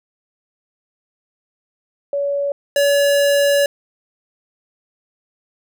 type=tone pair in turn; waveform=sine / square; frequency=566 / 568.3 Hz; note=C#5 / C#5; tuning=+36 / +43 cents; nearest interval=unison; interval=7 cents; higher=second; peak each=-17 / -13 dBFS; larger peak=second; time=2.13-2.52 / 2.76-3.66 s; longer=second; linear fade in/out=2 ms; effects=none